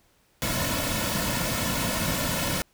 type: noise with comb filter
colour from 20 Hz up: pink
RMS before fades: -27 dBFS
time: 0.42-2.62 s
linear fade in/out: 0 ms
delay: 2.5 ms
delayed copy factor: -0.7
effects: pink hiss -64 dBFS RMS until 2.73 s